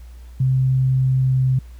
sine tone with pitch glide, 130.81 to 130.06 Hz, C3 to C3, 0 to -10 cents, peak -14 dBFS, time 0.4-1.59 s, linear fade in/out 5 ms, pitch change -10 cents, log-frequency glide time 1.22-1.47 s, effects added 60 Hz sine -36 dBFS peak until 1.79 s + pink hiss -55 dBFS RMS until 1.79 s

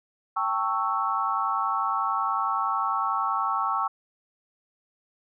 sine chord, A dominant seventh, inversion third, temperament equal with one note detuned, 784 / 894.9 / 1108.7 / 1318.5 Hz, G5 / A5 / C#6 / E6, 0 / +29 / 0 / 0 cents, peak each -31 / -31 / -27 / -28 dBFS, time 0.36-3.88 s, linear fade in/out 10 ms, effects none

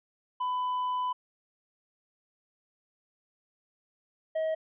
triangle tone pair in turn, 1000 / 636 Hz, B5 / D#5, +21 / +38 cents, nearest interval minor sixth, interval 783 cents, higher first, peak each -26 / -25 dBFS, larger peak second, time 0.4-1.13 / 4.35-4.55 s, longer first, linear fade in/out 10 ms, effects resampled to 8000 Hz

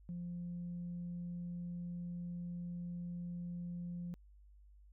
sine tone, 174.61 Hz, F3, in tune, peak -39 dBFS, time 0.09-4.14 s, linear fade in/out 0 ms, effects tanh soft clip ceiling -37 dBFS + added 50 Hz sine -58 dBFS peak until 4.92 s

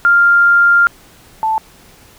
sine tone pair in turn, 1396.9 / 880 Hz, F6 / A5, 0 / 0 cents, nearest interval minor sixth, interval 800 cents, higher first, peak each -6 / -12 dBFS, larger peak first, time 0.05-0.87 / 1.43-1.58 s, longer first, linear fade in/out 0 ms, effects pink hiss -44 dBFS RMS until 2.18 s

